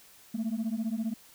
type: beating tone pair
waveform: sine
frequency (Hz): 215.7 / 230.7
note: A3 / A#3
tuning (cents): -34 / -18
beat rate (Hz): 15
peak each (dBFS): -30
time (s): 0.34-1.14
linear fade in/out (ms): 10
effects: tanh soft clip ceiling -26 dBFS + white hiss -56 dBFS RMS until 1.34 s